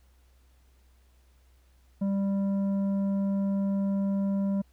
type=tone with tanh clipping; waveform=sine; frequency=197.1 Hz; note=G3; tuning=10 cents sharp; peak=-26 dBFS; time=2.01-4.62 s; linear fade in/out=10 ms; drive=8 dB; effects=added 63 Hz sine -58 dBFS peak until 4.72 s + pink hiss -69 dBFS RMS until 4.72 s